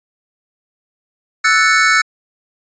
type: chord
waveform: square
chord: F# minor seventh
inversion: third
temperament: equal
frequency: 1318.5 / 1480 / 1760 / 2217 Hz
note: E6 / F#6 / A6 / C#7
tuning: 0 / 0 / 0 / 0 cents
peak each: -16 dBFS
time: 1.44-2.02 s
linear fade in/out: 10 ms
effects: resampled to 16000 Hz